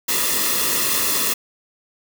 white noise with comb filter, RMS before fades -20 dBFS, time 0.08-1.34 s, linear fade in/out 10 ms, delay 1.3 ms, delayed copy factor -0.7, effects none

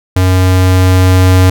square tone with level ramp, 92.5 Hz, F#2, in tune, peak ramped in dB -7 to -4 dBFS, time 0.16-1.5 s, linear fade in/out 5 ms, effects none

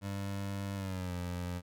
25% pulse tone with pitch glide, 99 to 88.71 Hz, G2 to F2, +18 to +28 cents, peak -32 dBFS, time 0.01-1.62 s, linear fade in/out 50 ms, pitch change -190 cents, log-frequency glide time 0.75-1.13 s, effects none

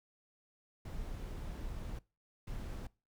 brown noise bursts at uneven times, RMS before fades -42 dBFS, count 2, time 0.85-1.99 / 2.47-2.87 s, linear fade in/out 5 ms, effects noise-tail reverb RT60 0.3 s tail -22 dB re dry

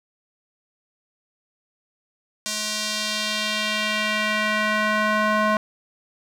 square tone with band-pass filter sweep, 213.5 Hz, G#3, 48 cents sharp, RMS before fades -23 dBFS, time 2.46-5.57 s, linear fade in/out 0 ms, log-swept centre 6100 to 1100 Hz, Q 1.3, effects 8-bit

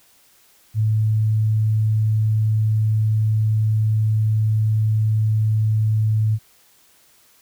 sine tone, 108.7 Hz, A2, 21 cents flat, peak -15 dBFS, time 0.74-6.39 s, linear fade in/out 50 ms, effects white hiss -55 dBFS RMS until 7.41 s

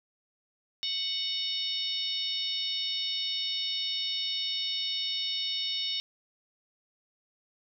harmonic tone with a mistuned harmonic, 740 Hz, F#5, in tune, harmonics 3 / 4 / 5 / 6 / 7, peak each -44 / -35 / -32 / -40 / -37 dBFS, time 0.83-6 s, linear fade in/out 0 ms, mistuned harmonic 7, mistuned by +65 cents, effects none

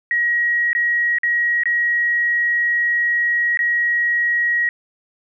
sine tone with dropouts, 1900 Hz, A#6, 33 cents sharp, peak -15 dBFS, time 0.11-4.69 s, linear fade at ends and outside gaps 1 ms, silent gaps 0.731-0.75 / 1.185-1.233 / 1.635-1.656 / 3.573-3.591 s, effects none

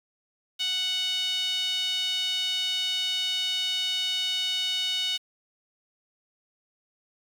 5% pulse tone with band-pass filter, 740 Hz, F#5, in tune, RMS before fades -28 dBFS, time 0.59-5.18 s, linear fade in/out 20 ms, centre 3300 Hz, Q 8.4, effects 8-bit

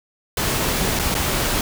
pink noise with dropouts, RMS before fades -21 dBFS, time 0.37-1.61 s, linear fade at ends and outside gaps 2 ms, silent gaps 0.991-0.995 / 1.143-1.15 s, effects none

